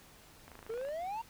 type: click train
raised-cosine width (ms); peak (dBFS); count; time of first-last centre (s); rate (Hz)
0.5; -35; 12; 0.48-0.887; 27
type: exponential sweep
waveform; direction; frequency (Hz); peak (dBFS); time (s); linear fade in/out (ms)
triangle; up; 433.1 to 939; -34; 0.69-1.22; 10
effects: pink hiss -58 dBFS RMS until 1.29 s